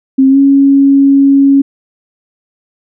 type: tone with pitch glide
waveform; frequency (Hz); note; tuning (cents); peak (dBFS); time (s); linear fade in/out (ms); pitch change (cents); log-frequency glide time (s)
sine; 266.6 to 276.3; C4 to C#4; +33 to -6; -3; 0.18-1.62; 10; +61; 0.29-0.38
effects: none